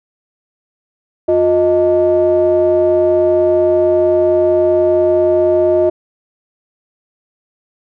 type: ring-modulated tone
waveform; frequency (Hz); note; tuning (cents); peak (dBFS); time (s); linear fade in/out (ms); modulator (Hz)
triangle; 134.7; C#3; -49; -4; 1.28-5.9; 10; 491
effects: none